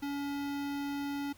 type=tone with notch filter; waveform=square; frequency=283.4 Hz; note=C#4; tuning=38 cents sharp; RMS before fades=-36 dBFS; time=0.02-1.33 s; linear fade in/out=10 ms; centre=8300 Hz; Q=1.1; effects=added 95 Hz sine -61 dBFS peak until 1.37 s + pink hiss -60 dBFS RMS until 1.37 s